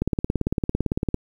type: click train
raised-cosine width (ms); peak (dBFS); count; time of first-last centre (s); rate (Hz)
3; -9; 21; 0.02-1.144; 17.8
effects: 8-bit